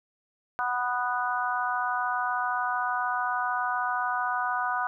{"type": "harmonic tone", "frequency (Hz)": 246.9, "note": "B3", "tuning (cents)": 0, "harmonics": [3, 4, 5, 6], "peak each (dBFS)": [-31, -31, -31, -31], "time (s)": [0.59, 4.87], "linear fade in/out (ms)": 0, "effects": []}